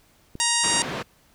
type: click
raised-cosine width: 3 ms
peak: -23 dBFS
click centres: 0.354 s
type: harmonic tone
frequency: 940 Hz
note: A#5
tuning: 14 cents sharp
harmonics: 1 / 2 / 3 / 4 / 5 / 6 / 7 / 8 / 9 / 10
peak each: -29 / -29 / -29 / -29 / -29 / -29 / -29 / -29 / -29 / -29 dBFS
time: 0.4-0.82 s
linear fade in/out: 0 ms
type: band-pass noise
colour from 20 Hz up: pink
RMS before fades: -31 dBFS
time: 0.63-1.03 s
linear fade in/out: 10 ms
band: 150 to 3400 Hz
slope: 12 dB/octave
effects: pink hiss -59 dBFS RMS until 1.34 s